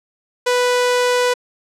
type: tone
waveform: sawtooth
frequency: 493.9 Hz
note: B4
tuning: in tune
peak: -10 dBFS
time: 0.46-1.34 s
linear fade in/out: 10 ms
effects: low-pass 9000 Hz 12 dB/octave